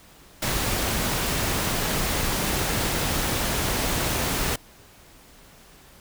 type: noise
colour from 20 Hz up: pink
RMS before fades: -25 dBFS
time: 0.42-4.56 s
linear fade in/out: 5 ms
effects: pink hiss -51 dBFS RMS until 6 s